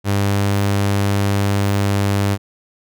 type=tone; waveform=sawtooth; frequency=100.1 Hz; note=G2; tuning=37 cents sharp; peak=-11 dBFS; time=0.04-2.38 s; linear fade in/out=50 ms; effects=none